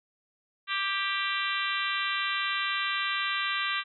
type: harmonic tone with a mistuned harmonic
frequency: 392 Hz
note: G4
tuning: in tune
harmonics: 3 / 4 / 5 / 6 / 7 / 8 / 9 / 10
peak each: -33 / -34 / -35 / -36 / -36 / -37 / -38 / -38 dBFS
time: 0.67-3.84 s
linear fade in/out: 50 ms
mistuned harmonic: 4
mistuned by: +20 cents
effects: none